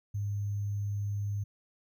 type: tone with sample-and-hold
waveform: sine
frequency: 101.9 Hz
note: G#2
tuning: 32 cents flat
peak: -30 dBFS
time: 0.14-1.44 s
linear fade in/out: 10 ms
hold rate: 6300 Hz
effects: none